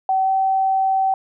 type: tone with pitch glide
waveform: sine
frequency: 763 to 768.3 Hz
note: G5 to G5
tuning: -47 to -35 cents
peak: -15 dBFS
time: 0.09-1.14 s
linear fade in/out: 2 ms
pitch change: +12 cents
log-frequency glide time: 0.24-0.29 s
effects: none

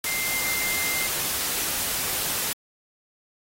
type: tone in noise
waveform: sine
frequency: 2093 Hz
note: C7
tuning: in tune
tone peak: -28 dBFS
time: 0.06-1.07 s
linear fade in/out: 2 ms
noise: white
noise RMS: -27 dBFS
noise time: 0.04-2.53 s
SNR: -4 dB
effects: AAC 48 kbps

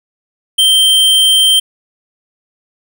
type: tone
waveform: square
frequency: 3136 Hz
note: G7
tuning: in tune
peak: -7 dBFS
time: 0.58-1.6 s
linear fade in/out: 10 ms
effects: none

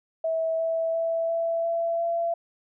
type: tone with pitch steps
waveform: sine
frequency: 650 / 655.3 / 660.6 / 666 / 671.4 / 676.8 Hz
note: E5 / E5 / E5 / E5 / E5 / E5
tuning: -24 / -10 / +4 / +18 / +32 / +45 cents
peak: -23 dBFS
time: 0.24-2.34 s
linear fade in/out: 5 ms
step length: 350 ms
effects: none

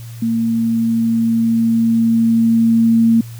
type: tone with level ramp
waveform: sine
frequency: 228.2 Hz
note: A#3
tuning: 37 cents flat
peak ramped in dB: -14 to -8 dBFS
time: 0.22-3.21 s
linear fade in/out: 5 ms
effects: added 116 Hz sine -29 dBFS peak until 3.39 s + white hiss -43 dBFS RMS until 3.39 s

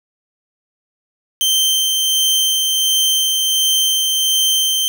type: tone with tremolo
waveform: sawtooth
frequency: 3123 Hz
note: G7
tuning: 7 cents flat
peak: -9 dBFS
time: 1.41-4.88 s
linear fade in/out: 0 ms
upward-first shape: sine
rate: 1.4 Hz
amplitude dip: 25%
effects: none

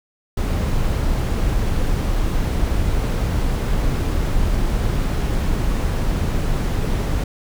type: noise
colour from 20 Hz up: brown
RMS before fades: -19 dBFS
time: 0.37-7.24 s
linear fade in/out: 5 ms
effects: none

